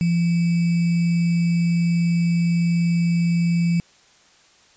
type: tone with sample-and-hold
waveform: sine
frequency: 170.6 Hz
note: F3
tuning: 40 cents flat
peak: -16 dBFS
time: 0.01-3.8 s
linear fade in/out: 0 ms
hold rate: 2450 Hz
effects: white hiss -54 dBFS RMS until 4.76 s + resampled to 16000 Hz